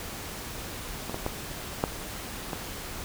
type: clicks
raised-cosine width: 1 ms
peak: -19 / -17 / -14 / -9 / -17 dBFS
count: 5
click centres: 1.096 / 1.144 / 1.264 / 1.839 / 2.532 s
effects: pink hiss -38 dBFS RMS until 3.04 s